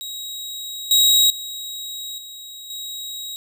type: tone with level steps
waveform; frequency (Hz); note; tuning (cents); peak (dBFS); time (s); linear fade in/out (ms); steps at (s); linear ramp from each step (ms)
sawtooth; 3817; A#7; +40; -26 / -9 / -26 / -32 / -26; 0.01-3.36; 0; 0.91 / 1.3 / 2.18 / 2.7; 2
effects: none